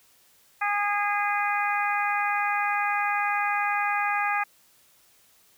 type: harmonic tone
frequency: 410.1 Hz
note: G#4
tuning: 22 cents flat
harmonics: 2 / 3 / 4 / 5 / 6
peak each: -27 / -29 / -30 / -31 / -32 dBFS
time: 0.61-4.44 s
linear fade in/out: 10 ms
effects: white hiss -60 dBFS RMS until 5.57 s